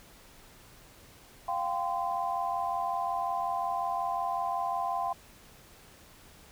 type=chord; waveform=sine; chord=F suspended second; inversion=none; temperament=equal with one note detuned; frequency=698.5 / 784 / 1030.9 Hz; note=F5 / G5 / C6; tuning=0 / 0 / -26 cents; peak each=-33 dBFS; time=1.48-5.13 s; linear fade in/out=5 ms; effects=pink hiss -55 dBFS RMS until 6.51 s